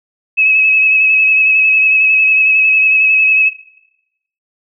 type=tone with vibrato; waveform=sine; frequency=2574 Hz; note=E7; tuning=42 cents flat; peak=-7 dBFS; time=0.37-3.5 s; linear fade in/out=20 ms; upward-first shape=sine; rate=11 Hz; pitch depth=25 cents each way; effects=noise-tail reverb RT60 0.9 s tail -19 dB re dry